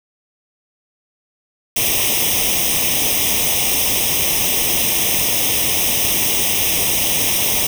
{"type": "noise with comb filter", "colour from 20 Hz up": "white", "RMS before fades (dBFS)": -17, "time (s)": [1.76, 7.67], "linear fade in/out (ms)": 5, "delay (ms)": 0.34, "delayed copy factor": 0.9, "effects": []}